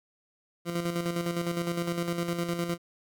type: tone with tremolo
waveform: 20% pulse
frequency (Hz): 171.6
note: F3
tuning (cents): -30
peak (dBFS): -22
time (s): 0.65-2.78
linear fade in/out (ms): 50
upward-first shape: square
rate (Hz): 9.8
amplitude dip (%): 50
effects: none